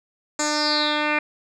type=tone with low-pass filter sweep; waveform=10% pulse; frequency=299.8 Hz; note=D4; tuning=36 cents sharp; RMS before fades=-22 dBFS; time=0.39-1.19 s; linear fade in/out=5 ms; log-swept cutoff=7100 to 2400 Hz; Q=7.5; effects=none